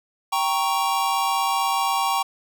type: chord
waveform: square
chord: G diminished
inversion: none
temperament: equal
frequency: 784 / 932.3 / 1108.7 Hz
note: G5 / Bb5 / Db6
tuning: 0 / 0 / 0 cents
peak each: -25 / -26 / -25 dBFS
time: 0.32-2.23 s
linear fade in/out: 10 ms
effects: none